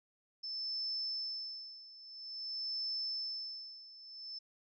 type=tone with tremolo; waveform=sine; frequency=5274 Hz; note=E8; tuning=in tune; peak=-35 dBFS; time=0.43-4.39 s; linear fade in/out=10 ms; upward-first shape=sine; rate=0.5 Hz; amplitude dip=85%; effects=none